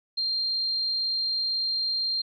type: tone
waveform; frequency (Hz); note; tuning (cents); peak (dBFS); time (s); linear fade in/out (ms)
sine; 4186; C8; 0; -24; 0.17-2.22; 10
effects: MP3 96 kbps